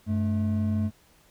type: tone pair together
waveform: triangle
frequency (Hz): 96.13 / 215.8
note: G2 / A3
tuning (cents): -33 / -33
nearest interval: octave + major second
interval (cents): 1400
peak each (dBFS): -24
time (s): 0.06-0.91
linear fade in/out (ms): 50
effects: pink hiss -60 dBFS RMS until 1.3 s